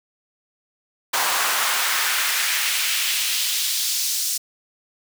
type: noise with high-pass filter sweep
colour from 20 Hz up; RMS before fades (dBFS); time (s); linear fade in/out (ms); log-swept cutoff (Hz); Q
pink; -22; 1.13-4.38; 10; 860 to 5700; 1.3
effects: none